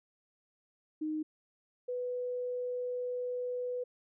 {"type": "tone pair in turn", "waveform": "sine", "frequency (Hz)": [309.3, 495.3], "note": ["D#4", "B4"], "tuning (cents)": [-10, 5], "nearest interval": "minor sixth", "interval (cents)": 815, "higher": "second", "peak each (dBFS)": [-32, -33], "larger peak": "first", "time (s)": [[1.01, 1.23], [1.88, 3.84]], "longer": "second", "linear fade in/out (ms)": 10, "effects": []}